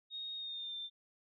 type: tone with pitch glide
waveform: sine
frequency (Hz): 3729 to 3575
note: A#7 to A7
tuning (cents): 0 to +27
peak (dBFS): -40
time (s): 0.1-0.9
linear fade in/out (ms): 50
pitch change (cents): -73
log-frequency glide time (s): 0.36-0.77
effects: none